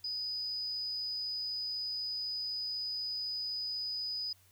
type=tone with amplitude modulation; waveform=sine; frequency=4978 Hz; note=D#8; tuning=in tune; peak=-33 dBFS; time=0.04-4.33 s; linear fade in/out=5 ms; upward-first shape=sine; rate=217 Hz; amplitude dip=30%; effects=added 94 Hz sine -66 dBFS peak until 4.51 s + white hiss -66 dBFS RMS until 4.51 s